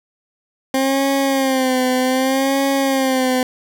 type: tone with vibrato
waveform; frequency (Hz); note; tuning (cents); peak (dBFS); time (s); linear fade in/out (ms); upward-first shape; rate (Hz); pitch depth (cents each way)
20% pulse; 264.3; C4; +18; -10; 0.74-3.43; 2; sine; 0.65; 65
effects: none